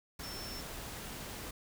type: tone in noise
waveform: sine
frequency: 5380 Hz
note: E8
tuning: 34 cents sharp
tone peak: -45 dBFS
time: 0.23-0.61 s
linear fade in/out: 5 ms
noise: pink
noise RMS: -44 dBFS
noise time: 0.19-1.51 s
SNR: -4 dB
effects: none

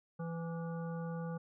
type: harmonic tone with a mistuned harmonic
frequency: 166.9 Hz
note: E3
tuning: 22 cents sharp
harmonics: 1 / 3 / 5 / 7 / 9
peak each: -38 / -45 / -51 / -53 / -55 dBFS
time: 0.19-1.38 s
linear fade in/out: 10 ms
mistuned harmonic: 9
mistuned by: -65 cents
effects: none

